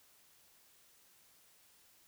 silence, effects white hiss -66 dBFS RMS until 2.07 s

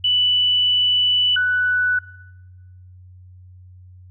sine tone pair in turn, 2973 / 1486.5 Hz, F#7 / F#6, +8 / +8 cents, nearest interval octave, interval 1200 cents, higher first, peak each -15 dBFS, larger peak neither, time 0.04-1.36 / 1.36-1.99 s, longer first, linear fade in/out 5 ms, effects noise-tail reverb RT60 1.0 s tail -19 dB re dry + added 91 Hz sine -41 dBFS peak until 4.1 s

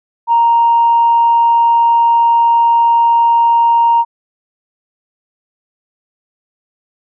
sine tone, 932.3 Hz, A#5, in tune, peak -6 dBFS, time 0.27-4.05 s, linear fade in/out 50 ms, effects tanh soft clip ceiling -2 dBFS

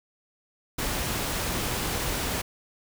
pink noise, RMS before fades -29 dBFS, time 0.78-2.42 s, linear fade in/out 10 ms, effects none

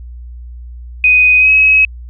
sine tone with pitch glide, 2498 to 2556 Hz, D#7 to D#7, +6 to +46 cents, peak -5 dBFS, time 1.04-1.85 s, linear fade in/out 2 ms, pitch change +40 cents, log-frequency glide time 1.38-1.5 s, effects added 60 Hz sine -27 dBFS peak until 2.09 s

